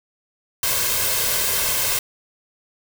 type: noise with comb filter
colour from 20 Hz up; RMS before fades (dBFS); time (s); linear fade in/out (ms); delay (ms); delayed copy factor
white; -21; 0.63-1.99; 2; 1.9; +0.6
effects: none